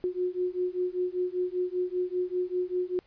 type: beating tone pair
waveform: sine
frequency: 359.7 / 364.8 Hz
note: F#4 / F#4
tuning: -49 / -24 cents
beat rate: 5.1 Hz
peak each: -30 dBFS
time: 0.04-2.99 s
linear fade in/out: 0 ms
effects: pink hiss -63 dBFS RMS until 3.06 s + resampled to 11025 Hz